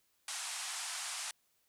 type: band-pass noise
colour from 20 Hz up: white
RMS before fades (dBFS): -41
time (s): 0.28-1.31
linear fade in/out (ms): 2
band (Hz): 710 to 9900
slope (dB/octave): 48
effects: white hiss -75 dBFS RMS until 1.68 s